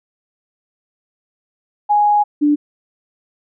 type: tone pair in turn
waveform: sine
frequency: 830.6 / 294.2 Hz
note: G#5 / D4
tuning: 0 / +3 cents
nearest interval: octave + tritone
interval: 1797 cents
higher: first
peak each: -10 dBFS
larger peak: neither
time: 1.89-2.24 / 2.41-2.56 s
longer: first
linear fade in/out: 20 ms
effects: none